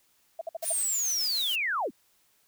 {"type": "tone bursts", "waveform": "sine", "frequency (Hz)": 659.3, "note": "E5", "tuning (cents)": 0, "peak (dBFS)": -30, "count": 5, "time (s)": [0.39, 0.725], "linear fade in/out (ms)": 5, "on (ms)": 23, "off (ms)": 55}
{"type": "noise with tremolo", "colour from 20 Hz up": "blue", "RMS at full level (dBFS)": -36, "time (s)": [0.62, 1.56], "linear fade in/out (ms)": 10, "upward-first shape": "triangle", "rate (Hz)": 6.9, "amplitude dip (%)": 30}
{"type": "linear sweep", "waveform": "sine", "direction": "down", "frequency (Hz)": [9490, 160.8], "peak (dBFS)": -26, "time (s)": [0.64, 1.91], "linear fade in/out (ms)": 50}
{"effects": ["white hiss -67 dBFS RMS until 2.47 s"]}